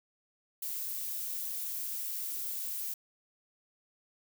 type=noise; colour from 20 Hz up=violet; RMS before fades=-37 dBFS; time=0.62-2.94 s; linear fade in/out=5 ms; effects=none